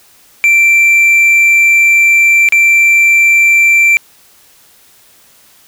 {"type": "tone with dropouts", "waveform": "triangle", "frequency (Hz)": 2349, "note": "D7", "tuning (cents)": 0, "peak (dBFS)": -3, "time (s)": [0.44, 3.97], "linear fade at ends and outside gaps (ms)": 0, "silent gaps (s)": [2.488, 2.523], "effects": ["white hiss -45 dBFS RMS until 5.67 s"]}